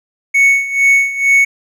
triangle tone with tremolo, 2217 Hz, C#7, in tune, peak -4 dBFS, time 0.34-1.45 s, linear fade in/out 10 ms, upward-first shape sine, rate 2.2 Hz, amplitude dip 80%, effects none

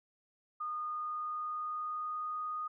sine tone with pitch glide, 1225 to 1237.8 Hz, D#6 to D#6, -27 to -9 cents, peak -35 dBFS, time 0.6-2.68 s, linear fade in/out 10 ms, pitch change +18 cents, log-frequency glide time 0.84-2.44 s, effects none

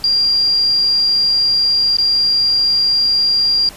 sine tone with dropouts, 4776 Hz, D8, 28 cents sharp, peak -11 dBFS, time 0.04-3.69 s, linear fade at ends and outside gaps 1 ms, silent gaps 1.969-1.985 s, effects pink hiss -37 dBFS RMS until 3.76 s + resampled to 32000 Hz

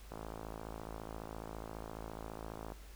click train, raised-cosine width 1 ms, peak -30 dBFS, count 143, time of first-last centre 0.12-2.721 s, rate 54.6 Hz, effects added 50 Hz sine -51 dBFS peak until 2.95 s + pink hiss -59 dBFS RMS until 2.95 s

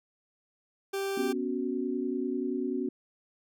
40% pulse tone, 392 Hz, G4, in tune, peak -29 dBFS, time 0.93-1.33 s, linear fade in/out 10 ms
sine chord, B suspended second, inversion none, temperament equal, 246.9 / 277.2 / 370 Hz, B3 / C#4 / F#4, 0 / 0 / 0 cents, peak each -33 dBFS, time 1.17-2.89 s, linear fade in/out 5 ms
effects none

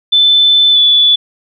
sine tone with pitch glide, 3520 to 3456 Hz, A7 to A7, 0 to -32 cents, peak -5 dBFS, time 0.12-1.16 s, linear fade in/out 10 ms, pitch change -32 cents, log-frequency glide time 0.72-0.78 s, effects none

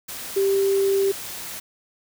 sine tone in noise, 392 Hz, G4, in tune, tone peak -17 dBFS, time 0.36-1.12 s, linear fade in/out 10 ms, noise white, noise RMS -34 dBFS, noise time 0.08-1.6 s, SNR +14 dB, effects none

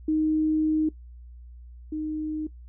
sine tone pair in turn, 311.1 / 308.6 Hz, D#4 / D#4, 0 / -14 cents, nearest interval unison, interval 14 cents, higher first, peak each -20 / -27 dBFS, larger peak first, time 0.08-0.89 / 1.92-2.47 s, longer first, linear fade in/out 5 ms, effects noise-tail reverb RT60 0.1 s tail -18 dB re dry + added 60 Hz sine -42 dBFS peak until 2.68 s

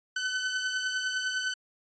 sawtooth beating tone pair, 1511 / 1520.9 Hz, F#6 / F#6, +36 / +47 cents, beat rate 9.9 Hz, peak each -26 / -32 dBFS, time 0.16-1.54 s, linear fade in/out 5 ms, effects resampled to 16000 Hz

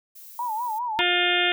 violet noise, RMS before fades -44 dBFS, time 0.15-0.79 s, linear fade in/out 10 ms
sine tone with vibrato, 918 Hz, A#5, 27 cents flat, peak -25 dBFS, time 0.39-1.01 s, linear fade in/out 2 ms, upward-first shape sine, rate 5 Hz, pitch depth 130 cents each way
harmonic tone, 354.2 Hz, F4, 24 cents sharp, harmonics 1 / 2 / 4 / 5 / 6 / 7 / 8 / 9 / 10, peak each -28 / -28 / -28 / -28 / -28 / -28 / -28 / -28 / -28 dBFS, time 0.99-1.52 s, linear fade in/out 0 ms
effects none

